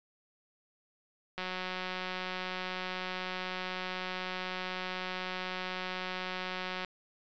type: click train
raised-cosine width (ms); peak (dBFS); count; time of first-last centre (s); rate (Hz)
0.3; -21; 1007; 1.38-6.847; 184
effects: resampled to 16000 Hz